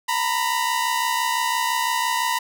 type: tone pair together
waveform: sawtooth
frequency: 924.1 / 990 Hz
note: A#5 / B5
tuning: -15 / +4 cents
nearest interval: minor second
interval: 119 cents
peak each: -20 / -19 dBFS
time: 0.08-2.39 s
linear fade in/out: 10 ms
effects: none